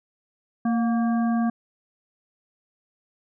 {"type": "harmonic tone with a mistuned harmonic", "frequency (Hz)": 230, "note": "A#3", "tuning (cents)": -23, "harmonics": [1, 3, 5, 7], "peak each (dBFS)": [-20, -30, -36, -39], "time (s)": [0.65, 1.5], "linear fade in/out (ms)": 5, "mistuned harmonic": 3, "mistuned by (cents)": 55, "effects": []}